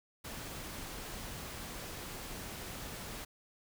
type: noise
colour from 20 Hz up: pink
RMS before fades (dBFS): -44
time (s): 0.24-3.25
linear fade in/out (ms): 10
effects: none